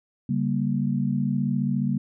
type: chord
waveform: sine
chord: G diminished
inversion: second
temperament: just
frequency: 141.12 / 196 / 235.2 Hz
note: Db3 / G3 / Bb3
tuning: +31 / 0 / +16 cents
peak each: -26 dBFS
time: 0.29-1.98 s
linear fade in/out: 5 ms
effects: none